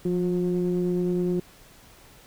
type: ring-modulated tone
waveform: triangle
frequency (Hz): 90.6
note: F#2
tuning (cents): -36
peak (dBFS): -17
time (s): 0.05-1.4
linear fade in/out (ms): 5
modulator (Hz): 267
effects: pink hiss -52 dBFS RMS until 2.26 s